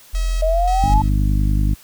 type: tone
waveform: sine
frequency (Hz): 43.33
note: F1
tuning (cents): -13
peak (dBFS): -16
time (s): 0.13-1.05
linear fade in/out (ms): 20
type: tone with tremolo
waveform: 5% pulse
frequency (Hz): 642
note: E5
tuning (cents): -46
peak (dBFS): -21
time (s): 0.15-1.09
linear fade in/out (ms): 0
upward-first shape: square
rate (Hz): 1.9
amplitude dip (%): 75
type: exponential sweep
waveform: sine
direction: up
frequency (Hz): 622 to 880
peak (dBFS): -16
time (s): 0.42-1.02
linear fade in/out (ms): 5
type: harmonic tone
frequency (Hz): 50.4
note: G1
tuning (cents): +49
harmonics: 1 / 2 / 3 / 4 / 5 / 6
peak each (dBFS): -15 / -21 / -25 / -27 / -29 / -31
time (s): 0.82-1.75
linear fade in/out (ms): 20
effects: white hiss -46 dBFS RMS until 1.83 s